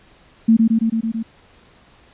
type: tone with echo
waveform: sine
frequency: 225.3 Hz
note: A3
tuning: 41 cents sharp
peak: -8 dBFS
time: 0.48-0.57 s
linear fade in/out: 10 ms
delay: 110 ms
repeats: 6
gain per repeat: -2 dB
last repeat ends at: 1.23 s
effects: pink hiss -51 dBFS RMS until 2.13 s + resampled to 8000 Hz